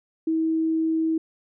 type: tone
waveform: sine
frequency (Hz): 321.8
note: E4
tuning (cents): -42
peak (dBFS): -20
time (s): 0.27-1.18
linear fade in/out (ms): 5
effects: none